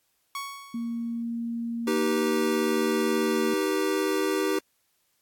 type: tone with exponential decay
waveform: sawtooth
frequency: 1113 Hz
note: C#6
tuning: 7 cents sharp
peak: -26 dBFS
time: 0.35-1.23 s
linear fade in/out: 2 ms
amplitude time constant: 190 ms
type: tone with pitch glide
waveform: sine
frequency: 233.1 to 230 Hz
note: A#3 to A#3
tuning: 0 to -23 cents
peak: -28 dBFS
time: 0.74-3.54 s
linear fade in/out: 5 ms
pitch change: -23 cents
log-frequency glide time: 2.51-2.98 s
type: chord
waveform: square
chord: Eb augmented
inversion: none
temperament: just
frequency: 311.1 / 388.9 / 486.1 Hz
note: Eb4 / G4 / B4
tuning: 0 / -14 / -28 cents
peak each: -29 / -27 / -32 dBFS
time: 1.87-4.59 s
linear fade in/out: 5 ms
effects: white hiss -71 dBFS RMS until 5.21 s + AAC 64 kbps